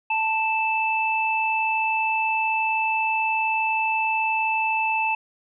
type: tone pair together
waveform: sine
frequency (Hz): 884.1 / 2637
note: A5 / E7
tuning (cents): +8 / 0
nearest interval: octave + perfect fifth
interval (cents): 1892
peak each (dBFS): -23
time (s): 0.1-5.15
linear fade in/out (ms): 5
effects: none